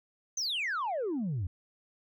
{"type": "exponential sweep", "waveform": "sine", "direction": "down", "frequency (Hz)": [6390, 82.41], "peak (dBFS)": -28, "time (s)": [0.37, 1.47], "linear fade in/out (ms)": 5, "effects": ["tanh soft clip ceiling -28 dBFS"]}